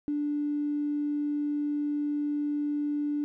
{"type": "tone with tanh clipping", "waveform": "triangle", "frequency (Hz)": 293.3, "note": "D4", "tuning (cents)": -2, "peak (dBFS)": -26, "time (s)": [0.08, 3.24], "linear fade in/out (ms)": 0, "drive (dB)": 2, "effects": []}